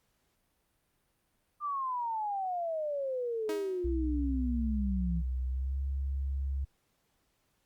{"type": "exponential sweep", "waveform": "sine", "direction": "down", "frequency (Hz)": [1204, 163.1], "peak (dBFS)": -31, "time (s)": [1.6, 5.23], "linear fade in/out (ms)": 50}
{"type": "tone with exponential decay", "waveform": "sawtooth", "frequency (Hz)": 317.1, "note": "D#4", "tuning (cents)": 33, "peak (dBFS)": -30, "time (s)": [3.49, 3.95], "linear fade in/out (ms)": 2, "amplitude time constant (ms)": 100}
{"type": "tone with pitch glide", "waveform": "sine", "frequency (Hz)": [63.6, 68.16], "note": ["C2", "C#2"], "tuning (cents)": [-48, -29], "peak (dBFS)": -30, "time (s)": [3.84, 6.65], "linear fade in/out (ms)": 10, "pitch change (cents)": 119, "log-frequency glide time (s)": [5.47, 5.79]}
{"effects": ["pink hiss -75 dBFS RMS until 7.65 s", "Opus 48 kbps"]}